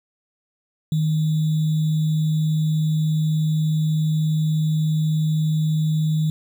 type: tone with sample-and-hold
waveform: sine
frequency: 156.1 Hz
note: D#3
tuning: 6 cents sharp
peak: -17 dBFS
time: 0.92-6.3 s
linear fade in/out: 2 ms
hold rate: 3675 Hz
effects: none